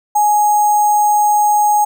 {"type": "tone with sample-and-hold", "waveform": "sine", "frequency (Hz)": 835, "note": "G#5", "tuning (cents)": 9, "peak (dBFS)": -9, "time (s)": [0.15, 1.85], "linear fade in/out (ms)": 10, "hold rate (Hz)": 7350, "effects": []}